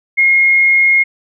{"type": "tone", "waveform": "sine", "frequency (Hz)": 2148, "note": "C7", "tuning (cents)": 45, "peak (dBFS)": -7, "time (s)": [0.17, 1.04], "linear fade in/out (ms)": 20, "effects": []}